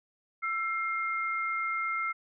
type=tone pair together; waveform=sine; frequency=1336 / 2121 Hz; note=E6 / C7; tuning=+23 / +23 cents; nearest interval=minor sixth; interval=800 cents; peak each=-31 / -32 dBFS; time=0.42-2.13 s; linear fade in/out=20 ms; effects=none